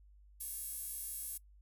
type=tone with high-pass filter; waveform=sawtooth; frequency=554 Hz; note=C#5; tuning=1 cent flat; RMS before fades=-43 dBFS; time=0.4-1.38 s; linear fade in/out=10 ms; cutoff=11000 Hz; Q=2.4; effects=noise-tail reverb RT60 0.1 s tail -22 dB re dry + added 50 Hz sine -58 dBFS peak until 1.61 s